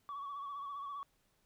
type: tone with vibrato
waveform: sine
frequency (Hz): 1128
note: C#6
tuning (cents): +30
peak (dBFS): -39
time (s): 0.09-1.03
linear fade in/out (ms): 0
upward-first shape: sine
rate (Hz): 15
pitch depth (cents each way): 46
effects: tanh soft clip ceiling -38 dBFS + pink hiss -75 dBFS RMS until 1.45 s